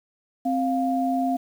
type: tone pair together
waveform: sine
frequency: 262.6 / 701 Hz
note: C4 / F5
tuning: +6 / +6 cents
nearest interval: octave + perfect fourth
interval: 1700 cents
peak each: -23 / -24 dBFS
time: 0.45-1.37 s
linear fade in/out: 10 ms
effects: 8-bit